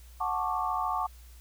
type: chord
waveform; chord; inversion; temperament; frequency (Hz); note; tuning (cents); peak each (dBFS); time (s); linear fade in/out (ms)
sine; D major seventh; first; just; 734.2 / 881 / 1101.2 / 1174.7; F#5 / A5 / C#6 / D6; -14 / +2 / -12 / 0; -33; 0.2-1.07; 10
effects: added 60 Hz sine -48 dBFS peak until 1.4 s + white hiss -59 dBFS RMS until 1.4 s